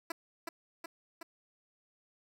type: tone with echo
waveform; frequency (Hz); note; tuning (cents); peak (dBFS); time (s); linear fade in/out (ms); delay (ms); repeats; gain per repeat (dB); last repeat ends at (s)
10% pulse; 332.4; E4; +15; -26; 0.1-0.12; 5; 370; 3; -3; 1.23
effects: none